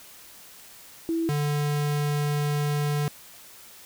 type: tone pair in turn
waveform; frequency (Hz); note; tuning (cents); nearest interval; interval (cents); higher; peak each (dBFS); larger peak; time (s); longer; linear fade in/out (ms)
sine / square; 329.6 / 146.82; E4 / D3; 0 / 0; octave + major second; 1400; first; -23 / -24; first; 1.09-1.29 / 1.29-3.08; second; 0
effects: white hiss -48 dBFS RMS until 3.85 s